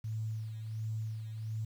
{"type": "tone with tremolo", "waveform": "sine", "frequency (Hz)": 110, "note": "A2", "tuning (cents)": 0, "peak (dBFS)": -33, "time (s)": [0.04, 1.65], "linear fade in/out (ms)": 5, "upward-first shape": "sine", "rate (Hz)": 1.4, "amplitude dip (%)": 50, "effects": ["10-bit"]}